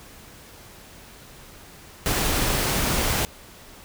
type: noise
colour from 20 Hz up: pink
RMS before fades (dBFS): -23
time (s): 2.06-3.25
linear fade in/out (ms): 0
effects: pink hiss -46 dBFS RMS until 3.84 s